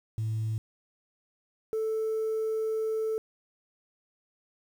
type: tone pair in turn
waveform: sine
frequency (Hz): 110 / 440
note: A2 / A4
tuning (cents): 0 / 0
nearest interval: 2 octaves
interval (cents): 2400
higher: second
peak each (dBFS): -26 / -25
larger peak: second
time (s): 0.18-0.58 / 1.73-3.18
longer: second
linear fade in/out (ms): 0
effects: tanh soft clip ceiling -25 dBFS + 9-bit